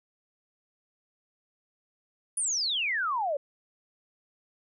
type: exponential sweep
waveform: sine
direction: down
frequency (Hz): 10000 to 543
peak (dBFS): -26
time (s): 2.37-3.37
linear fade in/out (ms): 5
effects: none